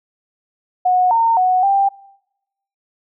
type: tone with pitch steps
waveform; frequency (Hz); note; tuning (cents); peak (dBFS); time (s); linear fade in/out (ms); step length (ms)
sine; 731 / 914 / 738 / 790; F#5 / A#5 / F#5 / G5; -21 / -34 / -5 / +13; -11; 0.85-1.89; 10; 260
effects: noise-tail reverb RT60 0.9 s tail -24 dB re dry